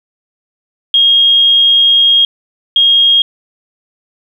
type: tone bursts at uneven times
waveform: sine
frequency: 3255 Hz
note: G#7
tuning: 36 cents flat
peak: -5 dBFS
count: 2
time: 0.94-2.25 / 2.76-3.22 s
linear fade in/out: 2 ms
effects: 7-bit